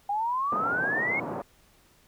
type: exponential sweep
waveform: sine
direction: up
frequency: 796 to 2213 Hz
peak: -25 dBFS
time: 0.09-1.2 s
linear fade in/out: 5 ms
type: band-pass noise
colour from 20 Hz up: white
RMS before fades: -34 dBFS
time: 0.52-1.42 s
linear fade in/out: 2 ms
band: 120 to 960 Hz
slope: 24 dB/octave
effects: pink hiss -61 dBFS RMS until 2.07 s